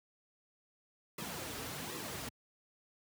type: noise with flanger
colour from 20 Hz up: pink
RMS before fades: -42 dBFS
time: 1.18-2.29 s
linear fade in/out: 5 ms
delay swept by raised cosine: 1.3 to 5.9 ms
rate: 1.3 Hz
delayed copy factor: -0.65
effects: high-pass 100 Hz 12 dB/octave